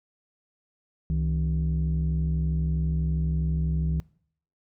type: tone pair together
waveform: sine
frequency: 67.7 / 160 Hz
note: C#2 / D#3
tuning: -40 / +49 cents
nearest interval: octave + minor third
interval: 1489 cents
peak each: -24 dBFS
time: 1.1-4 s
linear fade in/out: 0 ms
effects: noise-tail reverb RT60 0.6 s tail -23 dB re dry + tanh soft clip ceiling -19 dBFS